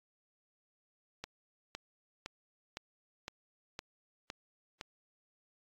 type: click train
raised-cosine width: 0.2 ms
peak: -23 dBFS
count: 8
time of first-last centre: 1.24-4.811 s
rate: 1.96 Hz
effects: AAC 48 kbps